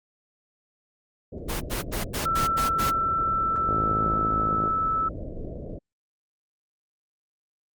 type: low-pass noise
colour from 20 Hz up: pink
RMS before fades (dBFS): -35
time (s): 1.32-5.79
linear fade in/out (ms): 10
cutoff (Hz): 660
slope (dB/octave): 96
type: noise bursts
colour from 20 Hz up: pink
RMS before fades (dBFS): -29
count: 7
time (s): 1.48-2.912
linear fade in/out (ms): 20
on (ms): 130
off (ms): 87
type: tone with pitch glide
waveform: sine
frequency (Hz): 1335 to 1312.1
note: E6 to E6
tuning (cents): +22 to -8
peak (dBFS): -22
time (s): 2.25-5.09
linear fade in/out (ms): 10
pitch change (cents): -30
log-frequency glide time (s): 3.15-4.44
type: click train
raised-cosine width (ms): 2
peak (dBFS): -16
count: 54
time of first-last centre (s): 3.69-4.677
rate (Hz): 53.7
effects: Opus 24 kbps